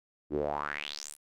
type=tone with band-pass filter sweep; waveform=sawtooth; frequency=73.42 Hz; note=D2; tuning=in tune; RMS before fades=-35 dBFS; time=0.3-1.17 s; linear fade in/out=50 ms; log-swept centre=300 to 11000 Hz; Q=5.1; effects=none